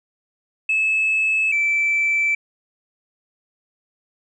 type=tone pair in turn; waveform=sine; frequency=2600 / 2326 Hz; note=E7 / D7; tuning=-24 / -17 cents; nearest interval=major second; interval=193 cents; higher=first; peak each=-15 / -15 dBFS; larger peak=neither; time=0.69-1.52 / 1.52-2.35 s; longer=neither; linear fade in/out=5 ms; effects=tanh soft clip ceiling -13 dBFS